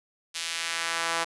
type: tone with high-pass filter sweep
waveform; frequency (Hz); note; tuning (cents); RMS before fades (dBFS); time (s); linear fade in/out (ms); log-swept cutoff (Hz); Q
sawtooth; 166.5; E3; +18; -30; 0.34-1.25; 20; 3300 to 890; 1
effects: resampled to 24000 Hz + 8-bit